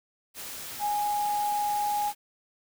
sine tone in noise, 828 Hz, G#5, 5 cents flat, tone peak -25 dBFS, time 0.79-2.13 s, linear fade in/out 50 ms, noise white, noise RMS -39 dBFS, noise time 0.34-2.15 s, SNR +11 dB, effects none

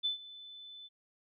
sine tone with ADSR envelope, 3510 Hz, A7, 5 cents flat, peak -28 dBFS, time 0.03-0.89 s, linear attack 24 ms, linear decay 120 ms, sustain -19 dB, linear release 31 ms, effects none

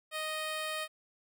10% pulse tone, 622.3 Hz, D#5, in tune, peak -26 dBFS, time 0.11-0.88 s, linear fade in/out 50 ms, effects none

